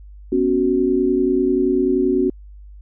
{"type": "chord", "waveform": "sine", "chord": "B suspended second", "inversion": "none", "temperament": "equal", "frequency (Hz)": [246.9, 277.2, 370], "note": ["B3", "C#4", "F#4"], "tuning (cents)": [0, 0, 0], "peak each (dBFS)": [-22, -19, -17], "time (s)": [0.32, 2.3], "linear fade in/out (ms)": 5, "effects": ["added 50 Hz sine -37 dBFS peak until 2.81 s"]}